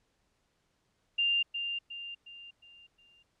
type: tone with echo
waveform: sine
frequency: 2794 Hz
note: F7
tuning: in tune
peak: -25 dBFS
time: 1.18-1.43 s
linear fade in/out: 10 ms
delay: 360 ms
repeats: 5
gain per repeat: -7 dB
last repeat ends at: 3.23 s
effects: pink hiss -75 dBFS RMS until 3.4 s + low-pass 8000 Hz 12 dB/octave